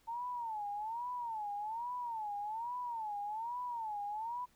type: tone with vibrato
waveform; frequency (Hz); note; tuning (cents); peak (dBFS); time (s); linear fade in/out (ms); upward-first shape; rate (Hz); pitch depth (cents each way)
sine; 898; A5; +35; -37; 0.07-4.46; 20; sine; 1.2; 170
effects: pink hiss -70 dBFS RMS until 4.55 s